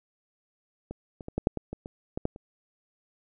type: clicks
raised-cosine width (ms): 2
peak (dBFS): -23 / -27 / -23 / -14 / -7 / -18 / -22 / -25 / -17 / -13 / -30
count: 11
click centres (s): 0.91 / 1.208 / 1.284 / 1.38 / 1.471 / 1.573 / 1.73 / 1.859 / 2.175 / 2.254 / 2.361
effects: none